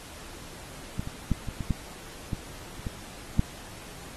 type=clicks; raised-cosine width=5 ms; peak=-17 / -23 / -10 / -20 / -19 / -12 / -14 / -30 / -18 / -9 dBFS; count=10; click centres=0.995 / 1.074 / 1.317 / 1.487 / 1.607 / 1.707 / 2.332 / 2.796 / 2.868 / 3.394 s; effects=pink hiss -45 dBFS RMS until 4.16 s + AAC 32 kbps